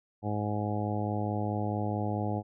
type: harmonic tone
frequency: 104.6 Hz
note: G#2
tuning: 13 cents sharp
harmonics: 1 / 2 / 3 / 4 / 5 / 6 / 7 / 8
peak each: -32 / -35 / -37 / -41 / -40 / -42 / -38 / -40 dBFS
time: 0.22-2.43 s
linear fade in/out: 50 ms
effects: none